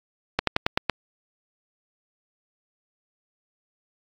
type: slowing click train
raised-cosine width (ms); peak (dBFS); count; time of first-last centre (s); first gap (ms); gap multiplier
0.3; -4; 6; 0.39-0.897; 83; 1.1
effects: AAC 64 kbps